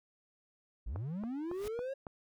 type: linear sweep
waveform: triangle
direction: up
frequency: 43.14 to 552 Hz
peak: -34 dBFS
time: 0.86-1.94 s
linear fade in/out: 10 ms
type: click train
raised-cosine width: 1 ms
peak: -29 dBFS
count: 5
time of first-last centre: 0.96-2.068 s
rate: 3.61 Hz
type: noise with exponential growth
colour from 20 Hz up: pink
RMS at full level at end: -44 dBFS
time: 1.45-1.68 s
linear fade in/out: 2 ms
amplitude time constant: 49 ms
effects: none